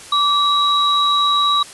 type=tone pair together; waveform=sine; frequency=1159 / 3867 Hz; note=D6 / B7; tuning=-23 / -37 cents; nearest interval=octave + major sixth; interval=2086 cents; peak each=-15 / -16 dBFS; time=0.12-1.63 s; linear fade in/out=5 ms; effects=white hiss -37 dBFS RMS until 1.73 s + resampled to 24000 Hz